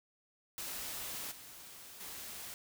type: noise with level steps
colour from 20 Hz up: white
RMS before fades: -42 / -52 / -46 dBFS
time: 0.58-2.54 s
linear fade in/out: 0 ms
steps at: 1.31 / 2 s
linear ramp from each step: 10 ms
effects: none